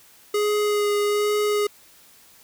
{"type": "tone with vibrato", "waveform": "square", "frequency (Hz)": 415.3, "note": "G#4", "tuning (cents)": 0, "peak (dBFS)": -20, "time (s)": [0.34, 1.67], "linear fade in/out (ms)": 5, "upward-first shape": "sine", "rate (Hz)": 1.2, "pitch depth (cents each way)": 13, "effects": ["white hiss -52 dBFS RMS until 2.43 s"]}